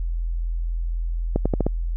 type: accelerating click train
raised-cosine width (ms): 2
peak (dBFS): -7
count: 5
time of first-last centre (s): 1.36-1.666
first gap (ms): 96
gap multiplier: 0.85
effects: added 42 Hz sine -22 dBFS peak until 1.96 s